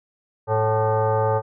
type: tone with frequency modulation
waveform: sine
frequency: 220 Hz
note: A3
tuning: in tune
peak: -17 dBFS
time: 0.47-1.42 s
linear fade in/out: 50 ms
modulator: 329 Hz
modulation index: 2.5
effects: none